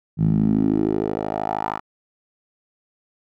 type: tone with band-pass filter sweep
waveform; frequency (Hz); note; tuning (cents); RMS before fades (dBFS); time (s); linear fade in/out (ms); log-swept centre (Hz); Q
10% pulse; 53; G#1; +36; -21; 0.17-1.81; 50; 150 to 1100; 3.4
effects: none